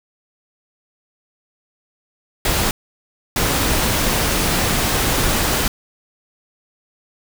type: noise bursts at uneven times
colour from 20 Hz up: pink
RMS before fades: -18 dBFS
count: 2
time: 2.45-2.71 / 3.36-5.68 s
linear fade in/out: 2 ms
effects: none